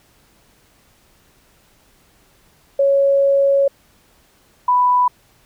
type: tone pair in turn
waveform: sine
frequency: 554.4 / 990.7 Hz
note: C#5 / B5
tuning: 0 / +5 cents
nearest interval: minor seventh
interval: 1005 cents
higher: second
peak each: -11 / -11 dBFS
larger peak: neither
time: 2.79-3.68 / 4.68-5.08 s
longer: first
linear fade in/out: 5 ms
effects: pink hiss -55 dBFS RMS until 5.45 s